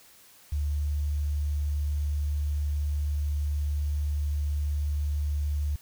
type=tone with quantisation; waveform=sine; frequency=73.42 Hz; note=D2; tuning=in tune; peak=-25 dBFS; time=0.52-5.76 s; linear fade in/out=5 ms; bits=9; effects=white hiss -55 dBFS RMS until 5.81 s